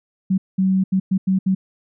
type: tone bursts at uneven times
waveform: sine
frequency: 189.5 Hz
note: F#3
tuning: 42 cents sharp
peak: -14 dBFS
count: 6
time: 0.3-0.38 / 0.58-0.84 / 0.92-1 / 1.11-1.18 / 1.27-1.39 / 1.46-1.55 s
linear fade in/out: 10 ms
effects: none